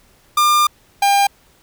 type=tone pair in turn; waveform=45% pulse; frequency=1200 / 800.9 Hz; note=D6 / G5; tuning=+37 / +37 cents; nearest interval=perfect fifth; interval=700 cents; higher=first; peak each=-11 dBFS; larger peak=neither; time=0.37-0.67 / 1.02-1.27 s; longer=first; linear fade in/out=5 ms; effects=pink hiss -53 dBFS RMS until 1.62 s